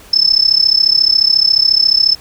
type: tone with amplitude modulation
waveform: sine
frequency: 5260 Hz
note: E8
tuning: 5 cents flat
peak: -4 dBFS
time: 0.13-2.15 s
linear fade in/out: 5 ms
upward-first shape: sine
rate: 34.2 Hz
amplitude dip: 90%
effects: pink hiss -40 dBFS RMS until 2.2 s